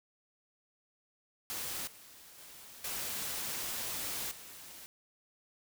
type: noise with level steps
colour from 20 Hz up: white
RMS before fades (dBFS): -39 / -55 / -52 / -38 / -50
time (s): 1.5-4.86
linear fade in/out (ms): 0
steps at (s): 1.87 / 2.38 / 2.84 / 4.31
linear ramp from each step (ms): 5
effects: none